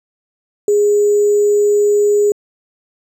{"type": "tone with sample-and-hold", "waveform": "sine", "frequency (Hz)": 413.1, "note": "G#4", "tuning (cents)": -9, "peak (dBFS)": -9, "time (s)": [0.68, 2.32], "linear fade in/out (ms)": 2, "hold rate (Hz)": 7350, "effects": ["low-pass 12000 Hz 12 dB/octave"]}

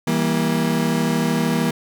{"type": "chord", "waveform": "35% pulse", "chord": "E diminished", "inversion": "none", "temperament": "just", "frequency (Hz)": [164.81, 197.78, 237.3], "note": ["E3", "G3", "Bb3"], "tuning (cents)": [0, 16, 31], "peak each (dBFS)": [-20, -23, -19], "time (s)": [0.07, 1.71], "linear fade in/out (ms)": 5, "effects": []}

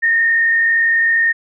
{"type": "tone with frequency modulation", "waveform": "sine", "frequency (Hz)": 1836, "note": "A#6", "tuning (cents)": -27, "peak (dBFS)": -11, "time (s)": [0.02, 1.33], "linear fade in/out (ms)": 20, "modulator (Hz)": 42.3, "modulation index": 0.67, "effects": []}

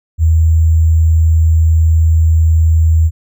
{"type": "tone with sample-and-hold", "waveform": "sine", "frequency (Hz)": 80.7, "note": "E2", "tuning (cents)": -36, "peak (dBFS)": -6, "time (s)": [0.18, 3.11], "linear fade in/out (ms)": 50, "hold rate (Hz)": 7350, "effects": []}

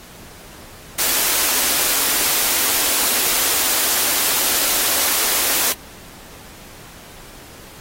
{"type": "high-pass noise", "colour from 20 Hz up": "white", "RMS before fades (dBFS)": -18, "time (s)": [0.98, 5.73], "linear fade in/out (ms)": 10, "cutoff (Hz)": 240, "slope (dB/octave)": 48, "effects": ["pink hiss -41 dBFS RMS until 7.8 s", "AAC 48 kbps"]}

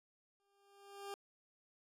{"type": "tone with exponential growth", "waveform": "20% pulse", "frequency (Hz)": 399.5, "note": "G4", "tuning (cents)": 33, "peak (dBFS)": -37, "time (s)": [0.4, 1.14], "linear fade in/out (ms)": 0, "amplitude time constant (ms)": 160, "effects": ["resampled to 32000 Hz"]}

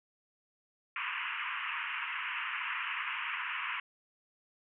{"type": "band-pass noise", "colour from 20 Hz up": "white", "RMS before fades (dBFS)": -37, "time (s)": [0.96, 3.8], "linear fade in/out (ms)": 2, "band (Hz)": [950, 2900], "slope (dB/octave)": 96, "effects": []}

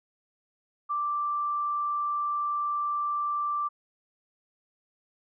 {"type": "tone", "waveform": "sine", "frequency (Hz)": 1174.7, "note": "D6", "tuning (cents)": 0, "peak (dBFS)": -26, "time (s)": [0.89, 3.69], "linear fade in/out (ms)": 20, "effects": []}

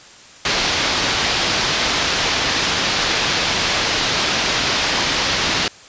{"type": "low-pass noise", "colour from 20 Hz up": "white", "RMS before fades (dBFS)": -19, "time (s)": [0.45, 5.68], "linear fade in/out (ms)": 2, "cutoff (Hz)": 5200, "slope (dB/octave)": 24, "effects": ["white hiss -42 dBFS RMS until 5.88 s", "resampled to 16000 Hz"]}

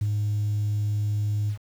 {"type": "tone with ADSR envelope", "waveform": "sine", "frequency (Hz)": 104.4, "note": "G#2", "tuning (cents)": 10, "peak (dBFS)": -19, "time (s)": [0.01, 1.58], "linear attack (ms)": 8, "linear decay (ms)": 38, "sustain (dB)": -2, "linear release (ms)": 91, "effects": ["tanh soft clip ceiling -19 dBFS", "8-bit"]}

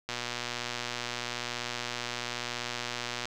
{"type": "click train", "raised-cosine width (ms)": 0.2, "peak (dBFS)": -16, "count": 384, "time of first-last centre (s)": [0.09, 3.255], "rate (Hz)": 121, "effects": []}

